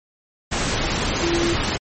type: tone in noise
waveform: sine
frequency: 340 Hz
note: F4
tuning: 46 cents flat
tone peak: -19 dBFS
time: 1.22-1.55 s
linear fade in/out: 20 ms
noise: pink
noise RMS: -22 dBFS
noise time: 0.51-1.78 s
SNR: 0 dB
effects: MP3 32 kbps